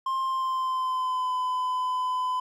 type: tone with pitch glide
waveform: triangle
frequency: 1057 to 1010.4 Hz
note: C6 to B5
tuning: +17 to +39 cents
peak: -23 dBFS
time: 0.06-2.4 s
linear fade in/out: 5 ms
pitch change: -78 cents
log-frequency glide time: 0.21-1.33 s
effects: none